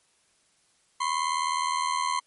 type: ring-modulated tone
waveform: 40% pulse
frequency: 1040 Hz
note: C6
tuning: 11 cents flat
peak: -21 dBFS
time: 1-2.2 s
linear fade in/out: 10 ms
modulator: 39.8 Hz
effects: white hiss -66 dBFS RMS until 2.26 s + MP3 48 kbps